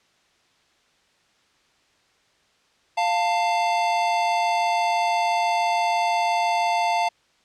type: tone pair together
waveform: square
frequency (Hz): 698.5 / 891.5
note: F5 / A5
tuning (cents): 0 / +22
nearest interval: major third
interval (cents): 422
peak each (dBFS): -23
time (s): 2.97-7.09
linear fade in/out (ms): 10
effects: white hiss -62 dBFS RMS until 7.44 s + low-pass 5000 Hz 12 dB/octave